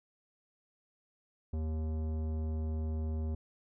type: tone with tanh clipping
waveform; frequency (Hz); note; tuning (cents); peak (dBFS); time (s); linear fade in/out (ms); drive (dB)
sine; 78.6; D#2; +18; -34; 1.53-3.35; 5; 15
effects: none